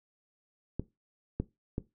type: clicks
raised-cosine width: 3 ms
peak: -19 / -17 / -19 dBFS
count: 3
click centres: 0.796 / 1.4 / 1.781 s
effects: noise-tail reverb RT60 0.2 s tail -17 dB re dry